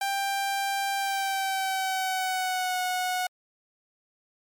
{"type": "tone with pitch glide", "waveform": "sawtooth", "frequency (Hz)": [790, 732.9], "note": ["G5", "F#5"], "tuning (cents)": [13, -17], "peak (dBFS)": -22, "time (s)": [0.01, 3.27], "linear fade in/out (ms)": 5, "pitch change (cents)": -130, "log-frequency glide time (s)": [0.96, 2.79], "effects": ["MP3 96 kbps"]}